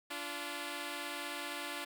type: tone pair together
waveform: 5% pulse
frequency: 290 / 344.9 Hz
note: D4 / F4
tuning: -22 / -22 cents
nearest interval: minor third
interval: 300 cents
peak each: -30 / -31 dBFS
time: 0.1-1.85 s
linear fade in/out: 10 ms
effects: none